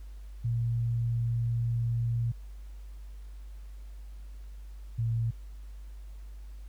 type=tone pair in turn; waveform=sine; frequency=117.2 / 114.85 Hz; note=A#2 / A#2; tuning=+10 / -25 cents; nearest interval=unison; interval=35 cents; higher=first; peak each=-26 / -26 dBFS; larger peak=neither; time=0.44-2.32 / 4.98-5.31 s; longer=first; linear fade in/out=10 ms; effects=added 50 Hz sine -41 dBFS peak until 6.68 s + pink hiss -64 dBFS RMS until 6.68 s